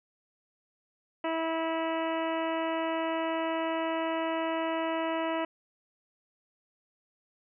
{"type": "harmonic tone", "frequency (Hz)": 325.5, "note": "E4", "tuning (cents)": -22, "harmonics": [1, 2, 3, 4, 5, 6, 7, 8, 9], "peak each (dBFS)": [-33, -32, -35, -40, -45, -42, -47, -45, -45], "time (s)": [1.24, 5.45], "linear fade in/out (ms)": 5, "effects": []}